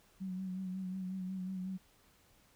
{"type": "tone with vibrato", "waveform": "sine", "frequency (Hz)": 186.8, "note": "F#3", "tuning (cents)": 17, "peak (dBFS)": -37, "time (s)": [0.2, 1.78], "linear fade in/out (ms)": 20, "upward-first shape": "sine", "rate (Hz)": 5.5, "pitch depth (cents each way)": 37, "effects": ["pink hiss -67 dBFS RMS until 2.55 s"]}